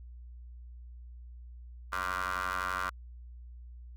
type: ring-modulated tone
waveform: 20% pulse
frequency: 91.8 Hz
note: F#2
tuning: 13 cents flat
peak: -24 dBFS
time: 1.92-2.9 s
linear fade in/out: 10 ms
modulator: 1280 Hz
effects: added 60 Hz sine -45 dBFS peak until 3.96 s